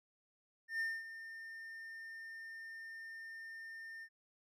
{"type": "tone with ADSR envelope", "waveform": "triangle", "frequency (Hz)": 1810, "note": "A6", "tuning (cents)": 48, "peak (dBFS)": -32, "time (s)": [0.68, 4.09], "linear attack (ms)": 120, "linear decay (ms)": 230, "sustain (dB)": -13, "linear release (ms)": 62, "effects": []}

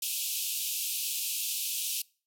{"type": "band-pass noise", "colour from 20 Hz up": "white", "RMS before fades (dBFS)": -33, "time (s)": [0.02, 2.02], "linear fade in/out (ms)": 5, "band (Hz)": [2500, 16000], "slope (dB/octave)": 96, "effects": ["noise-tail reverb RT60 0.4 s tail -25 dB re dry"]}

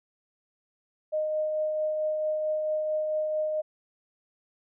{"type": "tone with tremolo", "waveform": "sine", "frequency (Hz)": 617, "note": "D#5", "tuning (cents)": -15, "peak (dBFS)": -24, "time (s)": [1.12, 3.62], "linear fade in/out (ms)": 20, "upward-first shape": "triangle", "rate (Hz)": 4.5, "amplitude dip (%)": 30, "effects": []}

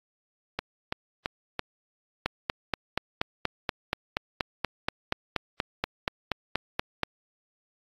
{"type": "two click trains", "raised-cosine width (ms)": 0.3, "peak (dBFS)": [-12, -9], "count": [4, 21], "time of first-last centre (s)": [[0.59, 1.593], [2.26, 7.033]], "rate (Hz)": [2.99, 4.19], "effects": ["AAC 32 kbps"]}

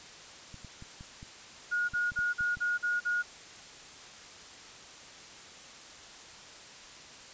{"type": "clicks", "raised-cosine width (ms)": 5, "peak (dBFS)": -34, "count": 10, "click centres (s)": [0.543, 0.647, 0.824, 1.009, 1.229, 1.936, 2.119, 2.19, 2.408, 2.571]}
{"type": "tone bursts", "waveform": "sine", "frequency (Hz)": 1440, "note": "F#6", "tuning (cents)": -47, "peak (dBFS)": -27, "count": 7, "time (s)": [1.71, 3.228], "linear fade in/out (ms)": 20, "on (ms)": 180, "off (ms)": 43}
{"effects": ["white hiss -49 dBFS RMS until 7.33 s", "resampled to 16000 Hz"]}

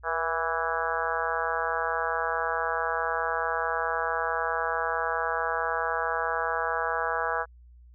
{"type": "harmonic tone with a mistuned harmonic", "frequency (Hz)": 164.6, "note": "E3", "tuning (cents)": -2, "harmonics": [3, 4, 5, 6, 7, 8, 9, 10], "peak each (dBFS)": [-34, -34, -34, -34, -34, -34, -34, -34], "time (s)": [0.03, 7.46], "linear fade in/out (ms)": 50, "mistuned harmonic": 3, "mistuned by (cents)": -33, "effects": ["added 60 Hz sine -49 dBFS peak until 7.94 s"]}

